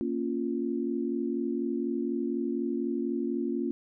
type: chord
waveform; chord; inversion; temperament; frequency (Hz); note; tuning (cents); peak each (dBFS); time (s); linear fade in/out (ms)
sine; Bb minor; none; equal; 233.1 / 277.2 / 349.2; Bb3 / Db4 / F4; 0 / 0 / 0; -32; 0.01-3.71; 0
effects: none